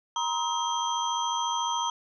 sine tone cluster, 945 / 1039 / 1270 / 3219 / 6110 Hz, A#5 / C6 / D#6 / G7 / G8, +23 / -12 / +35 / +45 / -45 cents, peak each -28 / -36 / -35 / -33 / -37 dBFS, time 0.16-1.9 s, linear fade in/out 2 ms, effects none

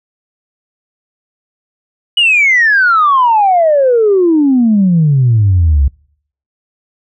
sine exponential sweep, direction down, 2960 to 65.5 Hz, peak -5 dBFS, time 2.17-5.88 s, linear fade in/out 5 ms, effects noise-tail reverb RT60 0.6 s tail -26 dB re dry + tanh soft clip ceiling -2 dBFS

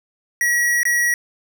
square tone with dropouts, 1917 Hz, A#6, 48 cents sharp, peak -16 dBFS, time 0.41-1.14 s, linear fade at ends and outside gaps 1 ms, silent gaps 0.832-0.853 s, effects none

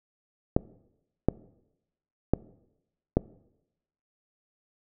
clicks, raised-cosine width 2 ms, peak -7 dBFS, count 4, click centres 0.565 / 1.286 / 2.336 / 3.17 s, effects noise-tail reverb RT60 0.9 s tail -21 dB re dry

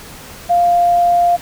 sine tone, 698.5 Hz, F5, in tune, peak -9 dBFS, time 0.49-1.37 s, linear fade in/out 20 ms, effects pink hiss -35 dBFS RMS until 1.41 s

